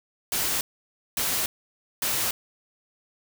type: noise bursts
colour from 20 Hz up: white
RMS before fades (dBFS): -26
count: 3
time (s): 0.32-2.31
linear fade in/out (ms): 2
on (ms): 290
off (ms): 560
effects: none